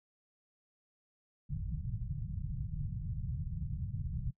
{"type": "low-pass noise", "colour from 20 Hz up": "white", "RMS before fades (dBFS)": -38, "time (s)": [1.49, 4.31], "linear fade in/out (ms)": 10, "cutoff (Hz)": 160, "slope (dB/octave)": 48, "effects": ["noise-tail reverb RT60 0.1 s tail -20 dB re dry"]}